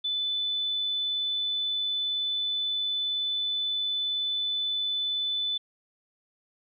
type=tone; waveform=sine; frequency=3501 Hz; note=A7; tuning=9 cents flat; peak=-26 dBFS; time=0.04-5.58 s; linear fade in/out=10 ms; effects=none